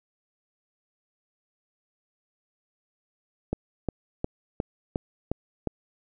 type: click train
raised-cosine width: 2 ms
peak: -13 dBFS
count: 7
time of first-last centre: 3.53-5.673 s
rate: 2.8 Hz
effects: none